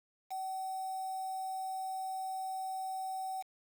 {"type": "tone with quantisation", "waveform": "sine", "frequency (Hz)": 760, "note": "F#5", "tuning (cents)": 46, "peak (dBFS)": -36, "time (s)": [0.3, 3.43], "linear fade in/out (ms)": 20, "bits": 8, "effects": []}